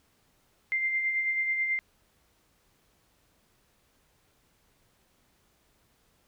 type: tone with tremolo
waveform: sine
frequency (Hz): 2093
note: C7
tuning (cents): 0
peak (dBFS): -24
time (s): 0.72-1.79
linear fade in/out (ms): 0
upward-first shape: sine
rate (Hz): 9.2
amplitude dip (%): 40
effects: pink hiss -68 dBFS RMS until 6.27 s